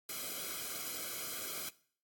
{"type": "noise with comb filter", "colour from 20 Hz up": "white", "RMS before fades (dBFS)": -41, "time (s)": [0.09, 1.69], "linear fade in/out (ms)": 2, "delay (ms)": 1.1, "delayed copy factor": -1, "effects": ["noise-tail reverb RT60 0.5 s tail -19 dB re dry", "AAC 64 kbps"]}